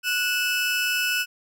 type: tone pair together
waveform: 30% pulse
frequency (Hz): 1472 / 2623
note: F#6 / E7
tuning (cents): -9 / -9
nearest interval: minor seventh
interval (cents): 1000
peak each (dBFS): -22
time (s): 0.03-1.26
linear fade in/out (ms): 50
effects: none